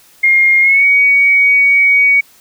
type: tone with pitch glide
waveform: sine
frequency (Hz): 2130 to 2249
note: C7 to C#7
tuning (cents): +30 to +24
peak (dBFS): -6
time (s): 0.23-2.21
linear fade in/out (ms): 10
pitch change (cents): +94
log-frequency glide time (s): 0.61-0.85
effects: white hiss -46 dBFS RMS until 2.4 s